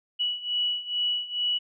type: beating tone pair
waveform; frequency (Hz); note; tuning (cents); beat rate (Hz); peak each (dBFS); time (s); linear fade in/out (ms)
sine; 2938 / 2940.3; F#7 / F#7; -13 / -12; 2.3; -30 / -27; 0.19-1.59; 20
effects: none